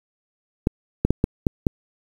clicks, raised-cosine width 3 ms, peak -4 dBFS, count 6, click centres 0.671 / 1.05 / 1.106 / 1.241 / 1.468 / 1.668 s, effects 7-bit

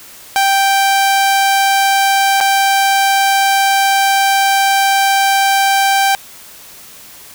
sawtooth tone with dropouts, 784 Hz, G5, in tune, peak -6 dBFS, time 0.36-6.15 s, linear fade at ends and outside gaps 0 ms, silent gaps 2.403-2.41 s, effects white hiss -37 dBFS RMS until 7.34 s

